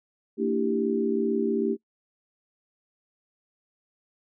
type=chord; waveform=sine; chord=E half-diminished seventh; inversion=second; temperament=equal with one note detuned; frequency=227.4 / 293.7 / 329.6 / 392 Hz; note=Bb3 / D4 / E4 / G4; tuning=-43 / 0 / 0 / 0 cents; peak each=-27 / -30 / -31 / -26 dBFS; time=0.37-1.77 s; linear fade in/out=50 ms; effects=noise-tail reverb RT60 0.1 s tail -22 dB re dry